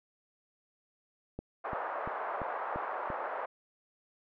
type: click train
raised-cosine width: 2 ms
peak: -25 dBFS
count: 6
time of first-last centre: 1.39-3.102 s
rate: 2.92 Hz
type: band-pass noise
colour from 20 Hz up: pink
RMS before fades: -37 dBFS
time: 1.64-3.46 s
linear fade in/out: 10 ms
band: 570 to 1400 Hz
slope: 24 dB/octave
effects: none